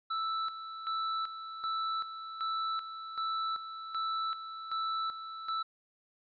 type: tone with tremolo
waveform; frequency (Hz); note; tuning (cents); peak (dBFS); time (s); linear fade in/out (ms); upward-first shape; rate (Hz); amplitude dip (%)
square; 1318.5; E6; 0; -32; 0.1-5.63; 10; square; 1.3; 65
effects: resampled to 11025 Hz + 12-bit